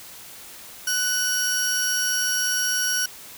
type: tone pair together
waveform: sawtooth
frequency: 1491 / 5629 Hz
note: F#6 / F8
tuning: +13 / +13 cents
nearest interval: octave + major seventh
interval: 2300 cents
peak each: -21 dBFS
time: 0.87-3.06 s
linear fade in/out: 5 ms
effects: white hiss -42 dBFS RMS until 3.37 s